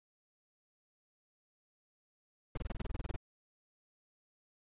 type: noise bursts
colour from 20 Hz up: brown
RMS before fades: -36 dBFS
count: 13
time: 2.55-3.162 s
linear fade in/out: 5 ms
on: 24 ms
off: 25 ms
effects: resampled to 8000 Hz